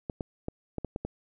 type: clicks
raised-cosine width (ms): 2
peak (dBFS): -19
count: 7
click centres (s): 0.098 / 0.208 / 0.484 / 0.783 / 0.847 / 0.961 / 1.05
effects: none